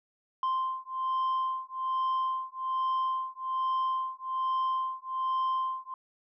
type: beating tone pair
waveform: sine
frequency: 1044 / 1045.2 Hz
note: C6 / C6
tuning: -4 / -2 cents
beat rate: 1.2 Hz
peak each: -29 dBFS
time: 0.43-5.94 s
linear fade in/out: 2 ms
effects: tanh soft clip ceiling -25 dBFS